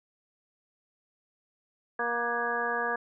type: harmonic tone with a mistuned harmonic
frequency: 237 Hz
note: A#3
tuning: 29 cents sharp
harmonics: 1 / 2 / 3 / 4 / 5 / 6 / 7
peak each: -43 / -34 / -35 / -36 / -35 / -41 / -31 dBFS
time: 1.99-2.96 s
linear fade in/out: 5 ms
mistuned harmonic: 6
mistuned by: +84 cents
effects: none